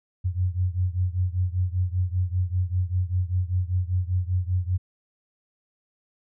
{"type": "beating tone pair", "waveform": "sine", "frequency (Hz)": [89.2, 94.3], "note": ["F2", "F#2"], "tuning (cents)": [37, 33], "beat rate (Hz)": 5.1, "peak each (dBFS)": [-24, -26], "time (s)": [0.24, 4.78], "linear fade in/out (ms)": 20, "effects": []}